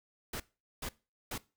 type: noise bursts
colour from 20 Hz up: pink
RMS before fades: -39 dBFS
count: 3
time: 0.33-1.38 s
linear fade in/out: 5 ms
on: 70 ms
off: 420 ms
effects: noise-tail reverb RT60 0.3 s tail -20 dB re dry